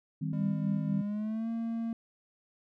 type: chord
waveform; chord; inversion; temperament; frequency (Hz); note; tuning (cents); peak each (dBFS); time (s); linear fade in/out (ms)
sine; C minor; first; just; 156.98 / 196.22 / 261.6; Eb3 / G3 / C4; +16 / +2 / 0; -32 / -37 / -38; 0.21-1.02; 10
type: tone with pitch glide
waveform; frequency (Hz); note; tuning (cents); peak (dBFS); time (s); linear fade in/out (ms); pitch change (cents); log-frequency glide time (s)
triangle; 200.3 to 228.8; G3 to A#3; +38 to -32; -29; 0.33-1.93; 2; +230; 0.98-1.49
effects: none